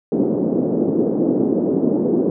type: band-pass noise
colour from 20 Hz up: pink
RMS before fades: -18 dBFS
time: 0.12-2.3 s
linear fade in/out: 2 ms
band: 210 to 450 Hz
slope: 24 dB/octave
effects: none